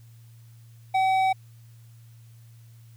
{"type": "tone with hard clipping", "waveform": "triangle", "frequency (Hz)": 761, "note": "F#5", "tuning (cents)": 48, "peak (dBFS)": -21, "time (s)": [0.94, 1.33], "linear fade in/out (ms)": 10, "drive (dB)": 12, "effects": ["added 115 Hz sine -47 dBFS peak until 2.96 s", "white hiss -63 dBFS RMS until 2.96 s"]}